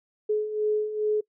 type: beating tone pair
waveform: sine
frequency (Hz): 423.4 / 425.8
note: G#4 / G#4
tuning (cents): +33 / +43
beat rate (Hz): 2.4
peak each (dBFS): -30 / -24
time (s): 0.29-1.21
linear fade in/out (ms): 10
effects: noise-tail reverb RT60 0.1 s tail -23 dB re dry